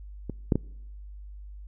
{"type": "clicks", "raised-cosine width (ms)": 3, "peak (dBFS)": [-19, -8, -11], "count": 3, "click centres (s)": [0.297, 0.522, 0.556], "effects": ["noise-tail reverb RT60 0.9 s tail -26 dB re dry", "added 50 Hz sine -40 dBFS peak until 1.67 s"]}